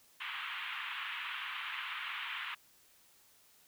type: band-pass noise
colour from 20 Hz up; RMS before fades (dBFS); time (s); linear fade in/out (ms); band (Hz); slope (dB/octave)
white; -41; 0.2-2.55; 10; 980 to 3200; 48
effects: white hiss -65 dBFS RMS until 3.67 s